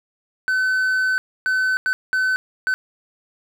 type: tone bursts at uneven times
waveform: triangle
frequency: 1518 Hz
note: F#6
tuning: 44 cents sharp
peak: -15 dBFS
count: 5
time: 0.48-1.18 / 1.46-1.77 / 1.86-1.93 / 2.13-2.36 / 2.67-2.74 s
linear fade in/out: 0 ms
effects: none